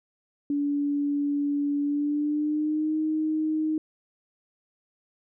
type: tone with pitch glide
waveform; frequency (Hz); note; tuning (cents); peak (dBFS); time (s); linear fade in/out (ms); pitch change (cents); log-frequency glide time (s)
sine; 287.3 to 311.5; D4 to D#4; -38 to +2; -23; 0.5-3.78; 2; +140; 1.82-2.97
effects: none